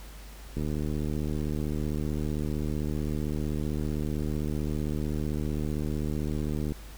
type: click train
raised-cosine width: 3 ms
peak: -19 dBFS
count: 466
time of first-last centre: 0.57-6.721 s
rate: 75.6 Hz
effects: added 50 Hz sine -43 dBFS peak until 6.97 s + pink hiss -50 dBFS RMS until 6.97 s